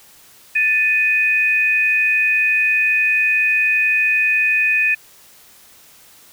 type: tone pair together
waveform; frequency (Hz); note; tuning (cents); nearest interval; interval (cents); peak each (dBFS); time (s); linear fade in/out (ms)
sine; 1763.5 / 2494; A6 / D#7; +3 / +3; tritone; 600; -20 / -14; 0.55-4.95; 10
effects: white hiss -47 dBFS RMS until 6.32 s